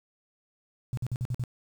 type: tone bursts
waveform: sine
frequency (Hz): 123.47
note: B2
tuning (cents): 0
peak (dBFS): -27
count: 6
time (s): 0.93-1.438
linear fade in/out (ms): 0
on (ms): 43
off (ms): 50
effects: 9-bit